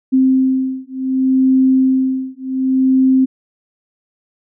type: beating tone pair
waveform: sine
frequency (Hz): 261.6 / 262.27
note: C4 / C4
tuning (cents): 0 / +4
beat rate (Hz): 0.67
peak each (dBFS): -14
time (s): 0.12-3.26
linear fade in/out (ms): 20
effects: none